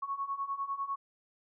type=beating tone pair; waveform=sine; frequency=1100 / 1110 Hz; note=C#6 / C#6; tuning=-14 / +2 cents; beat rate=10 Hz; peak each=-38 / -35 dBFS; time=0.02-0.96 s; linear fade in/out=10 ms; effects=none

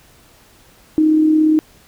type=tone with amplitude modulation; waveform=sine; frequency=311.1 Hz; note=D#4; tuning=in tune; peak=-8 dBFS; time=0.98-1.59 s; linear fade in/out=0 ms; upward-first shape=sine; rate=37.3 Hz; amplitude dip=35%; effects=pink hiss -49 dBFS RMS until 1.87 s

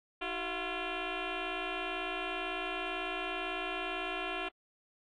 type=tone with frequency modulation; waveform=sine; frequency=1012 Hz; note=B5; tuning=42 cents sharp; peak=-33 dBFS; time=0.21-4.49 s; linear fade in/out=10 ms; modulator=347 Hz; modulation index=6; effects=tanh soft clip ceiling -29 dBFS + AAC 64 kbps

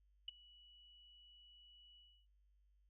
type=tone with ADSR envelope; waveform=sine; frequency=2941 Hz; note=F#7; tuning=11 cents flat; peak=-39 dBFS; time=0.28-2.27 s; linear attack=4 ms; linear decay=13 ms; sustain=-23 dB; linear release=300 ms; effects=added 50 Hz sine -70 dBFS peak until 2.89 s

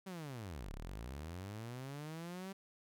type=linear two-way sweep; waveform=sawtooth; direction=down then up; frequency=196 to 31.35 to 196 Hz; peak=-40 dBFS; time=0.06-2.53 s; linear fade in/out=10 ms; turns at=0.73 s; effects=none

